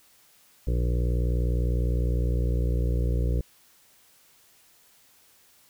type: harmonic tone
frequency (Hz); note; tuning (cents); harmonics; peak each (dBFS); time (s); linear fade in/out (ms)
59.9; A#1; +48; 1 / 2 / 3 / 5 / 6 / 7 / 8 / 9; -23 / -29 / -36 / -39 / -41 / -40 / -39 / -44; 0.67-3.41; 5
effects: white hiss -59 dBFS RMS until 5.69 s

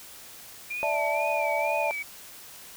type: tone with vibrato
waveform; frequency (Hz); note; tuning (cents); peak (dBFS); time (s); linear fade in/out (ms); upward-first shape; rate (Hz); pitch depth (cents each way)
sine; 2371; D7; +16; -30; 0.7-2.03; 10; sine; 2.1; 78
type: chord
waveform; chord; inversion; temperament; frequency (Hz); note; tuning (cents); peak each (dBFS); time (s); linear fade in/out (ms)
sine; D suspended second; none; equal; 587.3 / 659.3 / 880; D5 / E5 / A5; 0 / 0 / 0; -29; 0.83-1.91; 0
effects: white hiss -46 dBFS RMS until 2.76 s

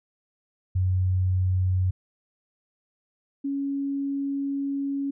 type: tone pair in turn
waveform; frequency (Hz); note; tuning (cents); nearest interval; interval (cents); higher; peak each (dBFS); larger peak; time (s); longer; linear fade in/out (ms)
sine; 92.5 / 278.1; F#2 / C#4; 0 / +6; octave + perfect fifth; 1906; second; -20 / -25; first; 0.75-1.91 / 3.44-5.11; second; 10
effects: none

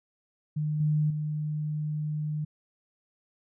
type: tone with level steps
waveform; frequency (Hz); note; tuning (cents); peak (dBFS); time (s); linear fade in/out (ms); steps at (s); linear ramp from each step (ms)
sine; 151.7; D#3; -44; -26 / -22 / -28; 0.56-2.45; 10; 0.8 / 1.1; 5
effects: none

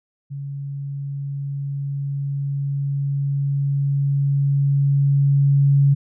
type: tone with level ramp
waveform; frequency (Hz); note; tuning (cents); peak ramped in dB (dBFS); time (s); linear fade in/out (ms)
sine; 140; C#3; +18; -27 to -11; 0.3-5.95; 20
effects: none

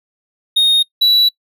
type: tone pair in turn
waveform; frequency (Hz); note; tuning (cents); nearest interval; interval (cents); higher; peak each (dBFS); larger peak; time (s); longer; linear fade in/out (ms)
triangle; 3712 / 3933; A#7 / B7; -8 / -8; minor second; 100; second; -7; neither; 0.56-0.83 / 1.01-1.29; second; 10
effects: noise-tail reverb RT60 0.1 s tail -25 dB re dry

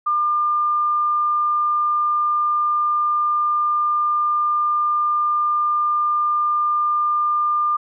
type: tone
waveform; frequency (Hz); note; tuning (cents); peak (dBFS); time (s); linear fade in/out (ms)
sine; 1200; D6; +37; -16; 0.06-7.77; 10
effects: none

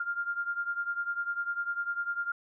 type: beating tone pair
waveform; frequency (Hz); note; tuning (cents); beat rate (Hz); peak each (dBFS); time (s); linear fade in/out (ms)
sine; 1397 / 1407; F6 / F6; 0 / +12; 10; -32 / -35; 0-2.32; 5
effects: none

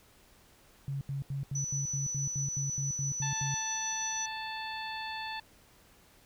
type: tone bursts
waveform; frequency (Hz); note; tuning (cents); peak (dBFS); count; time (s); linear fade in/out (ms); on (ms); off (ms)
sine; 138.4; C#3; -2; -32; 13; 0.88-3.542; 0; 130; 81
type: tone with tremolo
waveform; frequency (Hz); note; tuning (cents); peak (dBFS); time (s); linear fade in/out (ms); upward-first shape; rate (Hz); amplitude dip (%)
sine; 5960; F#8; +12; -32; 1.55-4.26; 5; triangle; 6.1; 25
type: harmonic tone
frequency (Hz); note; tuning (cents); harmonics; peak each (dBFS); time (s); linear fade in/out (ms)
880; A5; 0; 1 / 2 / 3 / 4 / 5; -39 / -42 / -44 / -45 / -46; 3.22-5.4; 5
effects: pink hiss -61 dBFS RMS until 6.25 s

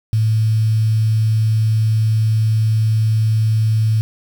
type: tone with quantisation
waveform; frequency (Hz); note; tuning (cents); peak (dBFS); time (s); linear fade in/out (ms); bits
sine; 110; A2; 0; -12; 0.13-4.01; 0; 6
effects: none

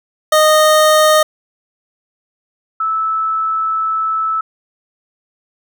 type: tone pair in turn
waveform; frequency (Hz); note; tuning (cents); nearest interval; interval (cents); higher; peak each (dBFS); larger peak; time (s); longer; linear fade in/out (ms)
25% pulse / sine; 618 / 1309.5; D#5 / E6; -12 / -12; octave + minor second; 1300; second; -4 / -14; first; 0.32-1.23 / 2.8-4.41; second; 5
effects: none

